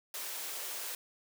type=high-pass noise; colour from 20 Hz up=white; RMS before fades=-40 dBFS; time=0.14-0.95 s; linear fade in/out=2 ms; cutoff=360 Hz; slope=24 dB/octave; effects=none